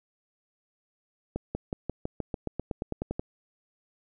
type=accelerating click train; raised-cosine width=2 ms; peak=-17 dBFS; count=15; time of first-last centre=1.36-3.195 s; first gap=190 ms; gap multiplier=0.94; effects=none